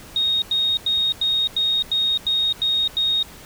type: tone bursts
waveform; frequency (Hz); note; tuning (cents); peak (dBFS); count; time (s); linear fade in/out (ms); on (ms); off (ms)
sine; 3729; A#7; 0; -17; 9; 0.16-3.228; 2; 260; 91
effects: pink hiss -42 dBFS RMS until 3.45 s